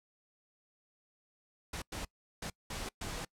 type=noise bursts at uneven times; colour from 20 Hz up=pink; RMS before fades=-40 dBFS; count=5; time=1.73-1.82 / 1.92-2.05 / 2.42-2.5 / 2.7-2.89 / 3.01-3.25 s; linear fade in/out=5 ms; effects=noise-tail reverb RT60 0.1 s tail -25 dB re dry + low-pass 10000 Hz 12 dB/octave